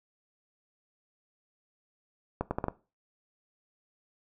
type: accelerating click train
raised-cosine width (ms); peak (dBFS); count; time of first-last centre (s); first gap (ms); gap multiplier
1; -15; 5; 2.41-2.683; 100; 0.75
effects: noise-tail reverb RT60 0.3 s tail -18 dB re dry